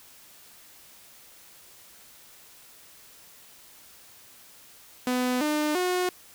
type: tone with pitch steps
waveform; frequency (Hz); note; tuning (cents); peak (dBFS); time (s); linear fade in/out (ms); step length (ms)
sawtooth; 250.5 / 301.4 / 362.5; B3 / D4 / F#4; +25 / +45 / -35; -20; 5.07-6.09; 2; 340
effects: white hiss -52 dBFS RMS until 6.34 s